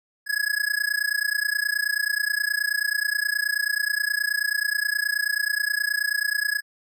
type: tone with amplitude modulation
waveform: square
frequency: 1682 Hz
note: G#6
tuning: 22 cents sharp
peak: -19 dBFS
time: 0.26-6.62 s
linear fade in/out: 50 ms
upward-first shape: sine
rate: 29.4 Hz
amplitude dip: 95%
effects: none